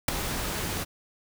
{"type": "noise with ADSR envelope", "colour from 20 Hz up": "pink", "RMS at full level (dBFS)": -17, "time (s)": [0.08, 0.85], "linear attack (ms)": 5, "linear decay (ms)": 7, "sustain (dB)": -14, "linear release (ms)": 27, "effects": []}